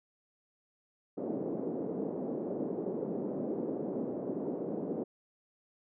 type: band-pass noise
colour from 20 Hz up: white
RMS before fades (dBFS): -36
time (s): 1.17-5.04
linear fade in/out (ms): 10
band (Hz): 190 to 470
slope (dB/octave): 24
effects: none